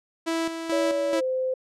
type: tone with tremolo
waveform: sawtooth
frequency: 328.7 Hz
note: E4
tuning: 5 cents flat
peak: -20 dBFS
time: 0.26-1.21 s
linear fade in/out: 20 ms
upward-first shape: square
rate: 2.3 Hz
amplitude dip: 55%
type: tone with pitch glide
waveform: sine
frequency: 567 to 516.9 Hz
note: C#5 to C5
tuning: +39 to -21 cents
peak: -23 dBFS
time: 0.72-1.54 s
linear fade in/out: 5 ms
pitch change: -160 cents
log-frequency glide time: 1.12-1.22 s
effects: low-pass 9000 Hz 12 dB/octave